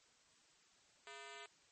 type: ring-modulated tone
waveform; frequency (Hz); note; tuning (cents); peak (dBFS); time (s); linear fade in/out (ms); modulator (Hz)
10% pulse; 550; C#5; -14; -40; 1.07-1.46; 0; 135
effects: white hiss -70 dBFS RMS until 1.71 s + MP3 32 kbps